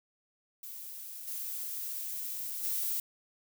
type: noise with level steps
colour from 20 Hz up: violet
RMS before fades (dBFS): -44 / -38 / -33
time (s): 0.63-3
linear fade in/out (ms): 2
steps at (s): 1.27 / 2.63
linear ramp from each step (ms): 10
effects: none